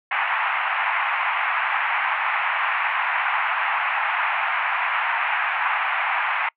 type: band-pass noise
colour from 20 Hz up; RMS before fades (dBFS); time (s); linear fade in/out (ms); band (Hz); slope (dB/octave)
pink; -23; 0.11-6.49; 5; 790 to 2600; 48
effects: noise-tail reverb RT60 0.1 s tail -26 dB re dry